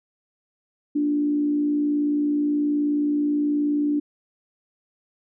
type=tone with frequency modulation; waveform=sine; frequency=293.7 Hz; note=D4; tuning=in tune; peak=-19 dBFS; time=0.95-4 s; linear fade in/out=10 ms; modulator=58.8 Hz; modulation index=0.29; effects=none